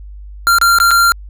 square tone with dropouts, 1383 Hz, F6, 17 cents flat, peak -8 dBFS, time 0.47-1.12 s, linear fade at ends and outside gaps 0 ms, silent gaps 0.585-0.614 / 0.786-0.801 / 0.908-0.913 s, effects added 50 Hz sine -29 dBFS peak until 1.29 s

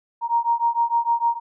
sine beating tone pair, 932.3 / 938.9 Hz, A#5 / A#5, 0 / +12 cents, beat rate 6.6 Hz, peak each -21 dBFS, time 0.21-1.4 s, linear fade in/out 50 ms, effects none

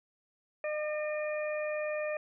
harmonic tone with a mistuned harmonic, 607 Hz, D#5, 43 cents flat, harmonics 1 / 2 / 3 / 4, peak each -32 / -45 / -42 / -42 dBFS, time 0.64-2.17 s, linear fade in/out 2 ms, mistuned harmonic 2, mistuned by -16 cents, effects none

